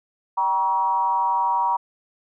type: tone with frequency modulation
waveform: sine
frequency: 952 Hz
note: A#5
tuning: 36 cents sharp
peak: -18 dBFS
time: 0.37-1.77 s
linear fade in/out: 10 ms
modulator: 176 Hz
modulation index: 0.67
effects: none